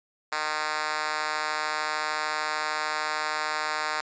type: tone with high-pass filter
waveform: 5% pulse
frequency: 153.4 Hz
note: D#3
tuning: 24 cents flat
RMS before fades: -29 dBFS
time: 0.32-4.01 s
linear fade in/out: 2 ms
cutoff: 870 Hz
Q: 0.82
effects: resampled to 16000 Hz